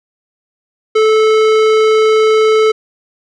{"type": "tone with tanh clipping", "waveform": "sine", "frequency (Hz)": 436, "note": "A4", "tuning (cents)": -16, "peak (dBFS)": -9, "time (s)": [0.95, 2.72], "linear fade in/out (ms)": 10, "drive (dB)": 18, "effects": []}